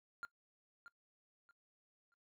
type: tone with echo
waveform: triangle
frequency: 1396.9 Hz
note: F6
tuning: in tune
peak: -39 dBFS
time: 0.23-0.25 s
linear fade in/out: 0 ms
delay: 630 ms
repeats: 3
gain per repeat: -11 dB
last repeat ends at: 2.14 s
effects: noise-tail reverb RT60 0.1 s tail -20 dB re dry